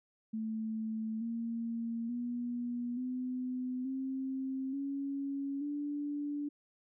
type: tone with pitch steps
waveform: sine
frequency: 220.3 / 230.7 / 241.6 / 253.1 / 265 / 277.6 / 290.7 Hz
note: A3 / A#3 / B3 / B3 / C4 / C#4 / D4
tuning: +2 / -18 / -38 / +43 / +22 / +3 / -18 cents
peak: -34 dBFS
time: 0.33-6.49 s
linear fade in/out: 10 ms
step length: 880 ms
effects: none